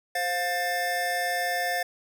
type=tone cluster; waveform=square; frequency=523 / 709 / 1778 Hz; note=C5 / F5 / A6; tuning=-1 / +26 / +18 cents; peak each=-35 / -29 / -30 dBFS; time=0.15-1.83 s; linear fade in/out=5 ms; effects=none